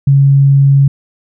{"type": "tone", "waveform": "sine", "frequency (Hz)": 138.59, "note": "C#3", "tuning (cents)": 0, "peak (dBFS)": -4, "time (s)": [0.07, 0.88], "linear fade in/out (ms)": 5, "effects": []}